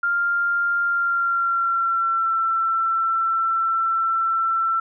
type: tone with pitch glide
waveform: sine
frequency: 1396.9 to 1341.5 Hz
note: F6 to E6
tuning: 0 to +30 cents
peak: -18 dBFS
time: 0.03-4.8 s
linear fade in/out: 5 ms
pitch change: -70 cents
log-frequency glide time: 0.83-2.33 s
effects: none